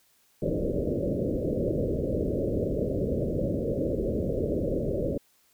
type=low-pass noise; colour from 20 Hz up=white; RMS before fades=-28 dBFS; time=0.42-5.18 s; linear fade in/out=5 ms; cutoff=590 Hz; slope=96 dB/octave; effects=white hiss -65 dBFS RMS until 5.53 s